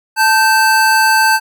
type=tone pair together; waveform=square; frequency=880 / 1555.8 Hz; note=A5 / G6; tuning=0 / -14 cents; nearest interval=minor seventh; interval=986 cents; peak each=-12 dBFS; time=0.16-1.4 s; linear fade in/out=50 ms; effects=none